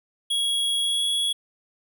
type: tone with pitch glide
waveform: square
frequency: 3322 to 3351 Hz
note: G#7 to G#7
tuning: 0 to +15 cents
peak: -22 dBFS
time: 0.3-1.33 s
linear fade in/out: 10 ms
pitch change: +15 cents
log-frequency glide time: 0.81-1.05 s
effects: none